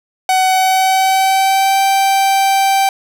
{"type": "tone with pitch glide", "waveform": "45% pulse", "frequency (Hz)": [750, 780], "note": ["F#5", "G5"], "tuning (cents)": [23, -9], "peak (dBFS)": -10, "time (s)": [0.29, 2.89], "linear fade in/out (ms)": 2, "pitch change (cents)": 68, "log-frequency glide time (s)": [0.48, 1.82], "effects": []}